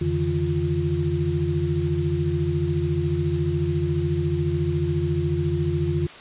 sine tone cluster, 86.7 / 142.6 / 156.7 / 348.6 Hz, F2 / C#3 / D#3 / F4, -12 / +49 / +13 / -3 cents, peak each -26 dBFS, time 0.01-6.07 s, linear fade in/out 5 ms, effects white hiss -41 dBFS RMS until 6.2 s + resampled to 8000 Hz

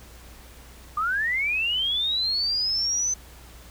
sine linear sweep, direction up, 1180 to 6160 Hz, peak -22 dBFS, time 0.97-3.14 s, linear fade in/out 5 ms, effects added 60 Hz sine -46 dBFS peak until 3.7 s + pink hiss -49 dBFS RMS until 3.7 s

